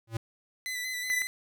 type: tone with exponential growth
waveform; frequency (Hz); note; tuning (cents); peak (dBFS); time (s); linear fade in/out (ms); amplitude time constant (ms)
square; 113.4; A#2; -47; -27; 0.07-0.17; 5; 21
type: tone with vibrato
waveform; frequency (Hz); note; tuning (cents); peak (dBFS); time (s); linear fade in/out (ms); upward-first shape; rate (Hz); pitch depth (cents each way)
sawtooth; 2000; B6; +21; -29; 0.66-1.27; 0; square; 5.4; 21
type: tone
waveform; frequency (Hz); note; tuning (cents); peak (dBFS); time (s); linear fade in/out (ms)
square; 2000; B6; +21; -28; 1.1-1.22; 0
effects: none